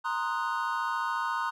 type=chord; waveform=triangle; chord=C half-diminished seventh; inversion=third; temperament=equal; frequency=932.3 / 1046.5 / 1244.5 / 1480 Hz; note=Bb5 / C6 / Eb6 / Gb6; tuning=0 / 0 / 0 / 0 cents; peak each=-31 / -32 / -32 / -33 dBFS; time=0.04-1.51 s; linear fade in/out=20 ms; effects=none